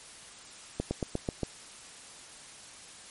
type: slowing click train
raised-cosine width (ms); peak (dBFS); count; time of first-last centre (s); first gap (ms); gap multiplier
2; -16; 6; 0.8-1.433; 110; 1.07
effects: white hiss -49 dBFS RMS until 3.1 s + MP3 48 kbps